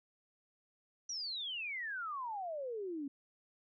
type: exponential sweep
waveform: sine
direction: down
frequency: 5920 to 269.1 Hz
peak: -38 dBFS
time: 1.09-3.08 s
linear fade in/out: 5 ms
effects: none